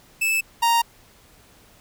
45% pulse tone pair in turn, 2626 / 931.4 Hz, E7 / A#5, -7 / -2 cents, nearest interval octave + tritone, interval 1795 cents, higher first, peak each -19 / -16 dBFS, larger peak second, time 0.21-0.41 / 0.62-0.82 s, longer neither, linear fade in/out 10 ms, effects pink hiss -53 dBFS RMS until 1.8 s

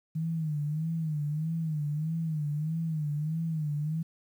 sine tone with vibrato, 155.56 Hz, D#3, in tune, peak -28 dBFS, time 0.15-4.03 s, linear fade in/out 10 ms, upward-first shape sine, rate 1.6 Hz, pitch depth 100 cents each way, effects 10-bit

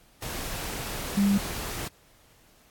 sine tone in noise, 200 Hz, G3, 35 cents sharp, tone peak -19 dBFS, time 1.17-1.38 s, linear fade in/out 5 ms, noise pink, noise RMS -34 dBFS, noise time 0.22-1.88 s, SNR +12 dB, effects pink hiss -59 dBFS RMS until 2.7 s + AAC 64 kbps

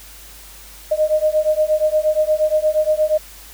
sine beating tone pair, 612 / 620.5 Hz, D#5 / D#5, -29 / -5 cents, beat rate 8.5 Hz, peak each -17 dBFS, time 0.91-3.18 s, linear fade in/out 10 ms, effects added 50 Hz sine -43 dBFS peak until 3.53 s + white hiss -41 dBFS RMS until 3.53 s

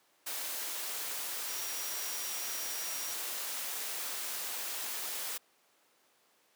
sine tone in noise, 5700 Hz, F8, 34 cents sharp, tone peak -43 dBFS, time 1.48-3.14 s, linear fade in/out 10 ms, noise white, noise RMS -38 dBFS, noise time 0.26-5.38 s, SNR -8 dB, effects pink hiss -68 dBFS RMS until 6.55 s + high-pass 400 Hz 12 dB/octave

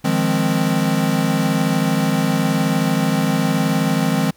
square chord, F minor seventh, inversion third, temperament equal, 155.56 / 174.61 / 207.7 / 261.6 Hz, Eb3 / F3 / Ab3 / C4, 0 / 0 / 0 / 0 cents, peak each -22 dBFS, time 0.04-4.31 s, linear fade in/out 10 ms, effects pink hiss -55 dBFS RMS until 4.36 s

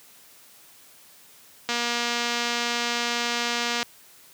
click train, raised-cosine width 0.2 ms, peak -9 dBFS, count 510, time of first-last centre 1.69-3.829 s, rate 238 Hz, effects white hiss -52 dBFS RMS until 4.33 s + high-pass 100 Hz 12 dB/octave

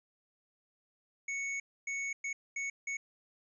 square tone bursts at uneven times, 2217 Hz, C#7, in tune, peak -35 dBFS, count 5, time 1.28-1.6 / 1.87-2.13 / 2.24-2.33 / 2.56-2.7 / 2.87-2.97 s, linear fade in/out 5 ms, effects resampled to 22050 Hz

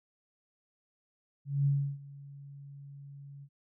sine tone with ADSR envelope, 140.6 Hz, C#3, 25 cents sharp, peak -23 dBFS, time 1.45-3.49 s, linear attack 210 ms, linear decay 320 ms, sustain -22 dB, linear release 60 ms, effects none

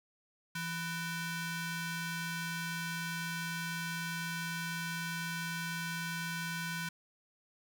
sawtooth ring-modulated tone, 830 Hz, G#5, 1 cent flat, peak -29 dBFS, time 0.55-6.89 s, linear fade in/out 5 ms, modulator 663 Hz, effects none

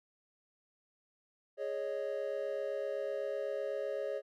triangle chord, Ab suspended fourth, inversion none, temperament equal, 415.3 / 554.4 / 622.3 Hz, Ab4 / Db5 / Eb5, 0 / 0 / 0 cents, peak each -38 / -35 / -39 dBFS, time 1.57-4.22 s, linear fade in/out 50 ms, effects none

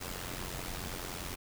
pink noise with amplitude modulation, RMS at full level -37 dBFS, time 0-1.36 s, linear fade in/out 20 ms, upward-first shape sine, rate 89.7 Hz, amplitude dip 70%, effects none

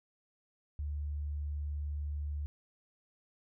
sine tone, 73.42 Hz, D2, in tune, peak -34 dBFS, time 0.79-2.46 s, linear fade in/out 0 ms, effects none

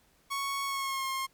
sawtooth tone with pitch glide, 1108 to 1069 Hz, C#6 to C6, -1 to +37 cents, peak -27 dBFS, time 0.3-1.27 s, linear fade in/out 20 ms, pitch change -62 cents, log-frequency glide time 0.65-1.06 s, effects pink hiss -66 dBFS RMS until 1.33 s + MP3 96 kbps

